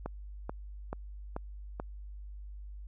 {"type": "click train", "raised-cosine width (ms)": 1, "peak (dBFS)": -22, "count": 5, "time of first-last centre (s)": [0.06, 1.799], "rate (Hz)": 2.3, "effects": ["added 50 Hz sine -42 dBFS peak until 2.87 s"]}